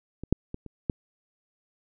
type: clicks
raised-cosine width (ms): 3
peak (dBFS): -23 / -7 / -21 / -28 / -12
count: 5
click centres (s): 0.236 / 0.326 / 0.544 / 0.663 / 0.898
effects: none